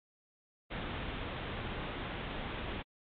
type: low-pass noise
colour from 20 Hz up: pink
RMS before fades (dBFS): -40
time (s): 0.7-2.83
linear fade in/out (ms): 20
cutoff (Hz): 3700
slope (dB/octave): 96
effects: AAC 64 kbps